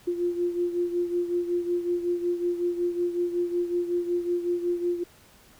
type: beating tone pair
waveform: sine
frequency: 349.2 / 354.6 Hz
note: F4 / F4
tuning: 0 / +26 cents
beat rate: 5.4 Hz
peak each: -25 / -31 dBFS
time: 0.07-5.04 s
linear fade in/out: 10 ms
effects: pink hiss -55 dBFS RMS until 5.59 s